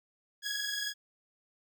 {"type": "tone pair together", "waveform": "15% pulse", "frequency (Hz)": [1651.9, 1674], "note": ["G#6", "G#6"], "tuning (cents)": [-10, 13], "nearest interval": "unison", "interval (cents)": 23, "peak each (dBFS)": [-30, -29], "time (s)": [0.42, 0.94], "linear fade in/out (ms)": 50, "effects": []}